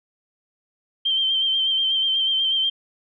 sine tone with vibrato, 3136 Hz, G7, in tune, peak -18 dBFS, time 1.05-2.7 s, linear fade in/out 10 ms, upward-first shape sine, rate 8.2 Hz, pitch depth 32 cents each way, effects none

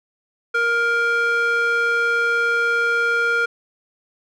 square tone with band-pass filter, 468.4 Hz, A#4, 8 cents sharp, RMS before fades -19 dBFS, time 0.54-3.46 s, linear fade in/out 10 ms, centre 1500 Hz, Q 2.6, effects none

